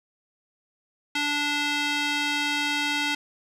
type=tone with band-pass filter; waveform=square; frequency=291.9 Hz; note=D4; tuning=10 cents flat; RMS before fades=-26 dBFS; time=1.15-3.15 s; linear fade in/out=5 ms; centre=2900 Hz; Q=1.2; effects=none